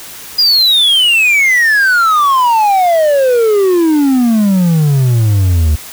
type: exponential sweep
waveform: triangle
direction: down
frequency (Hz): 4954 to 73.42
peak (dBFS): -5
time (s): 0.38-5.76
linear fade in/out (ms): 10
effects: white hiss -30 dBFS RMS until 5.92 s